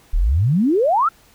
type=exponential sweep; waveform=sine; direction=up; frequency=33 to 1400 Hz; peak=-13 dBFS; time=0.13-1.09 s; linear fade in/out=10 ms; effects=pink hiss -52 dBFS RMS until 1.34 s